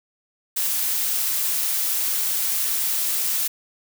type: noise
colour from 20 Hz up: blue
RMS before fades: -23 dBFS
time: 0.56-3.48 s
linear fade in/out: 10 ms
effects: none